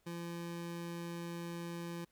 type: tone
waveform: 25% pulse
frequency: 170.7 Hz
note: F3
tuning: 39 cents flat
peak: -37 dBFS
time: 0.06-2.05 s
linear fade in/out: 10 ms
effects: pink hiss -75 dBFS RMS until 2.11 s